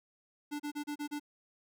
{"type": "tone bursts", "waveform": "square", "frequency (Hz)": 293.7, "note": "D4", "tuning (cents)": 0, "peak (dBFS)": -36, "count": 6, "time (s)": [0.51, 1.198], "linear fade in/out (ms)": 20, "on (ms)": 88, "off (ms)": 32, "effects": []}